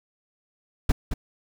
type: noise with echo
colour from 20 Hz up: brown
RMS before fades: -17 dBFS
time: 0.89-0.92 s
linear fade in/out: 5 ms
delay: 220 ms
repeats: 1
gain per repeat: -9 dB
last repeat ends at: 1.14 s
effects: none